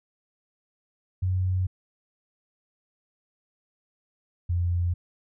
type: tone pair in turn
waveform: sine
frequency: 92.5 / 87.3 Hz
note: F#2 / F2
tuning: 0 / 0 cents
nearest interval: minor second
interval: 100 cents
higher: first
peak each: -22 dBFS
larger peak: neither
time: 1.22-1.67 / 4.49-4.94 s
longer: neither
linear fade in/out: 10 ms
effects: none